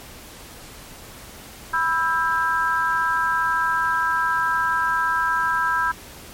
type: chord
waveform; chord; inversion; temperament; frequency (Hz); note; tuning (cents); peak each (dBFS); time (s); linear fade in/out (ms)
sine; E minor; second; equal with one note detuned; 987.8 / 1318.5 / 1600.9; B5 / E6 / G6; 0 / 0 / +36; -23 / -23 / -22; 1.73-5.92; 10
effects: pink hiss -41 dBFS RMS until 6.33 s + MP3 64 kbps